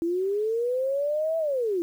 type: linear two-way sweep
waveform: sine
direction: up then down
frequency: 328.7 to 659.3 to 328.7 Hz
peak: -23 dBFS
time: 0.02-1.82 s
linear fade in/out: 0 ms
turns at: 1.38 s
effects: 9-bit